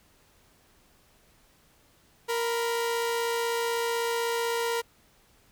sawtooth tone pair together, 466.2 / 988.4 Hz, A#4 / B5, 0 / +1 cents, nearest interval octave + minor second, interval 1301 cents, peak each -23 / -31 dBFS, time 2.28-4.82 s, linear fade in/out 20 ms, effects pink hiss -62 dBFS RMS until 5.51 s

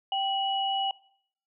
sine tone pair together, 781 / 2926 Hz, G5 / F#7, -7 / -20 cents, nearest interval octave + major seventh, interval 2287 cents, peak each -27 / -30 dBFS, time 0.12-0.91 s, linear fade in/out 2 ms, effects noise-tail reverb RT60 0.6 s tail -21 dB re dry

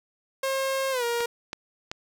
sawtooth tone with pitch glide, 536 to 472 Hz, C5 to A#4, +42 to +22 cents, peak -21 dBFS, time 0.43-1.26 s, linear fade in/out 5 ms, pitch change -220 cents, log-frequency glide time 0.91-1.04 s
clicks, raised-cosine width 0.2 ms, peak -15 dBFS, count 3, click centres 1.206 / 1.531 / 1.915 s
effects none

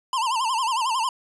square tone with vibrato, 970 Hz, B5, 31 cents flat, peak -22 dBFS, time 0.13-1.09 s, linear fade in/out 2 ms, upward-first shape sine, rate 11 Hz, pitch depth 170 cents each way, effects resampled to 24000 Hz

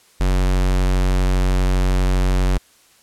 square tone, 46.25 Hz, F#1, in tune, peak -15 dBFS, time 0.2-2.58 s, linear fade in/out 10 ms, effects white hiss -53 dBFS RMS until 3.02 s + low-pass 11000 Hz 12 dB/octave

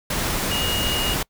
sine tone in noise, 2865 Hz, F7, 44 cents sharp, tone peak -24 dBFS, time 0.51-1.14 s, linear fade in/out 5 ms, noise pink, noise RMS -24 dBFS, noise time 0.1-1.23 s, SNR -3 dB, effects noise-tail reverb RT60 0.1 s tail -25 dB re dry

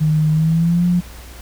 sine tone with pitch glide, 154.6 to 176.57 Hz, D#3 to F3, -11 to +19 cents, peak -12 dBFS, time 0-1.01 s, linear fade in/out 20 ms, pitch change +230 cents, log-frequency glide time 0.31-0.86 s, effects added 60 Hz sine -35 dBFS peak until 1.41 s + pink hiss -40 dBFS RMS until 1.41 s

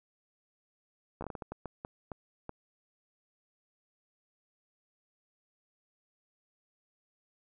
slowing click train, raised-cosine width 1 ms, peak -25 dBFS, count 12, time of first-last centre 1.21-2.494 s, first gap 13 ms, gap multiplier 1.4, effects none

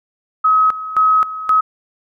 sine tone with tremolo, 1275 Hz, D#6, 42 cents sharp, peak -9 dBFS, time 0.44-1.61 s, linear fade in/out 10 ms, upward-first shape square, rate 1.9 Hz, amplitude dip 80%, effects none

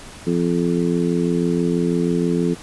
harmonic tone, 86.2 Hz, F2, 22 cents flat, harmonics 2 / 3 / 4 / 5, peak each -20 / -22 / -23 / -24 dBFS, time 0.26-2.55 s, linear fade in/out 20 ms, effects pink hiss -39 dBFS RMS until 2.62 s + resampled to 24000 Hz

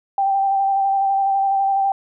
sine tone with vibrato, 784 Hz, G5, in tune, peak -15 dBFS, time 0.18-1.92 s, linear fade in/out 2 ms, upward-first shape square, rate 12 Hz, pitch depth 15 cents each way, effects none

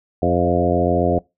harmonic tone with a mistuned harmonic, 87.7 Hz, F2, 8 cents sharp, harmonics 1 / 2 / 3 / 4 / 5 / 6 / 7 / 8, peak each -23 / -23 / -23 / -23 / -23 / -23 / -23 / -23 dBFS, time 0.22-1.19 s, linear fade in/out 5 ms, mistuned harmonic 7, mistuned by +17 cents, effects noise-tail reverb RT60 0.2 s tail -22 dB re dry

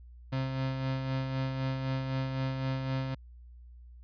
35% pulse tone with tremolo, 132.5 Hz, C3, 22 cents sharp, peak -27 dBFS, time 0.32-3.15 s, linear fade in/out 10 ms, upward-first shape sine, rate 3.9 Hz, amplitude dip 40%, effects added 60 Hz sine -48 dBFS peak until 4.03 s + resampled to 11025 Hz

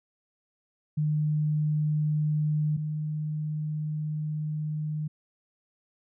sine tone pair in turn, 151.7 / 152.76 Hz, D#3 / D#3, -44 / -31 cents, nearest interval unison, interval 13 cents, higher second, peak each -23 / -28 dBFS, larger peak first, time 0.97-2.77 / 2.77-5.08 s, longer second, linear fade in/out 10 ms, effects none

